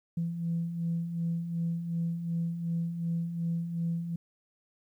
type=beating tone pair; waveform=sine; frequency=165.9 / 168.6 Hz; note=E3 / E3; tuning=+11 / +39 cents; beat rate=2.7 Hz; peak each=-37 / -29 dBFS; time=0.17-4.16 s; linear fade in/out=5 ms; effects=tanh soft clip ceiling -23 dBFS + 11-bit